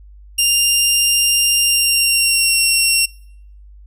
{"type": "tone with pitch glide", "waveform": "15% pulse", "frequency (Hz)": [2794, 2737], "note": ["F7", "F7"], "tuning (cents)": [0, -36], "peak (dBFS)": -5, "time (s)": [0.38, 3.06], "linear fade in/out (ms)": 10, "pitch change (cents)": -36, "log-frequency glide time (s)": [1.62, 2.57], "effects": ["noise-tail reverb RT60 0.7 s tail -26 dB re dry", "added 50 Hz sine -38 dBFS peak until 3.86 s"]}